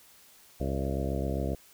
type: harmonic tone with a mistuned harmonic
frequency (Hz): 67.5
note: C#2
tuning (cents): -45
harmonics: 1 / 2 / 3 / 4 / 5 / 6 / 7 / 8 / 9 / 10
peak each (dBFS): -32 / -35 / -37 / -38 / -39 / -40 / -40 / -41 / -42 / -42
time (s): 0.6-1.55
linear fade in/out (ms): 5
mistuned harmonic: 8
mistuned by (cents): +51
effects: white hiss -57 dBFS RMS until 1.73 s